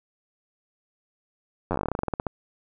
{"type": "slowing click train", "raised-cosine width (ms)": 1, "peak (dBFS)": -12, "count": 19, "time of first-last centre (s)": [1.71, 2.267], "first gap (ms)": 10, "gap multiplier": 1.12, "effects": []}